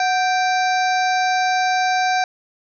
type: harmonic tone with a mistuned harmonic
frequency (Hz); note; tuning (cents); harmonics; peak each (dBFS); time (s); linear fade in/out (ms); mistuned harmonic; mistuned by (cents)
784; G5; 0; 1 / 2 / 3 / 5 / 6 / 7 / 8; -17 / -23 / -27 / -31 / -33 / -34 / -35; 0-2.24; 2; 1; -100
effects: none